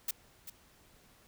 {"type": "noise with echo", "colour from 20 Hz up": "blue", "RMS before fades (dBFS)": -33, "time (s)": [0.08, 0.11], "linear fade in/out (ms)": 5, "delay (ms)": 390, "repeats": 1, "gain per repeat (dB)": -12, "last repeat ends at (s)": 0.5, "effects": ["pink hiss -63 dBFS RMS until 1.27 s"]}